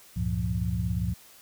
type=tone cluster; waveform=sine; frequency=69.9 / 98 / 115.2 / 174.6 Hz; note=C#2 / G2 / A#2 / F3; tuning=+15 / 0 / -20 / 0 cents; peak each=-31 dBFS; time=0.16-1.14 s; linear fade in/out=10 ms; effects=white hiss -53 dBFS RMS until 1.41 s